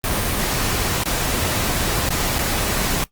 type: noise with dropouts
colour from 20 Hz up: pink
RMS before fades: -21 dBFS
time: 0.04-3.04 s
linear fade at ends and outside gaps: 0 ms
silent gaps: 1.035-1.058 / 2.09-2.105 / 2.384-2.39 s
effects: noise-tail reverb RT60 0.1 s tail -17 dB re dry + Opus 32 kbps